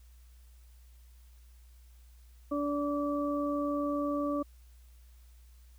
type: harmonic tone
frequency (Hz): 289.2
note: D4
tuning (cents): -27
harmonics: 1 / 2 / 4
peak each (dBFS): -31 / -34 / -37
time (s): 2.51-4.43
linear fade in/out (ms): 10
effects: added 60 Hz sine -53 dBFS peak until 5.78 s + white hiss -68 dBFS RMS until 5.78 s